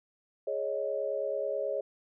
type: chord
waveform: sine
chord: Ab suspended fourth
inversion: none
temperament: just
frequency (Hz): 415.3 / 553.7 / 623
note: Ab4 / Db5 / Eb5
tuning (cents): 0 / -2 / +2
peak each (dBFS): -36 / -32 / -35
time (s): 0.47-1.81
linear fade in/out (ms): 5
effects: none